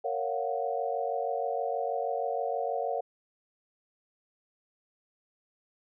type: chord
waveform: sine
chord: Gb major seventh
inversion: first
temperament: just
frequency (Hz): 462.5 / 555 / 693.7 / 740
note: Bb4 / Db5 / F5 / Gb5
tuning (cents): -14 / +2 / -12 / 0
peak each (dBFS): -34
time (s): 0.04-3.01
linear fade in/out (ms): 10
effects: none